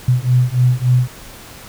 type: beating tone pair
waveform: sine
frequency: 123.47 / 126.97 Hz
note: B2 / B2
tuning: 0 / +48 cents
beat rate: 3.5 Hz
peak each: -14 dBFS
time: 0.08-1.08 s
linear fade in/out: 5 ms
effects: pink hiss -37 dBFS RMS until 1.68 s